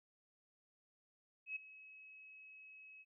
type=tone with ADSR envelope; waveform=sine; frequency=2565 Hz; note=E7; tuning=48 cents flat; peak=-38 dBFS; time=1.46-3.05 s; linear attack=100 ms; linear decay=10 ms; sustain=-17 dB; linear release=39 ms; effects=none